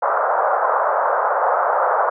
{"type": "band-pass noise", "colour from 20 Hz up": "pink", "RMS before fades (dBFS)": -18, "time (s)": [0.02, 2.1], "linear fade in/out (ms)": 10, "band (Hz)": [520, 1400], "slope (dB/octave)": 48, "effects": []}